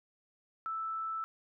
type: tone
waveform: sine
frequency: 1318.5 Hz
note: E6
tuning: in tune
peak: -34 dBFS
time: 0.66-1.24 s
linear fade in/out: 0 ms
effects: none